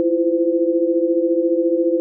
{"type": "tone cluster", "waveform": "sine", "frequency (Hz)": [329.7, 344.1, 513], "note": ["E4", "F4", "C5"], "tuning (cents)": [0, -26, -34], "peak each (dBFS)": -19, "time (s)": [0, 2], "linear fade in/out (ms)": 0, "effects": []}